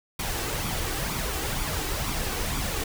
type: noise with flanger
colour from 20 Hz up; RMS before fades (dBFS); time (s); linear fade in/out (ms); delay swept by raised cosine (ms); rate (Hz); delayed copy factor
pink; -29; 0.19-2.84; 5; 0.85 to 2.65; 2.1; +0.5
effects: none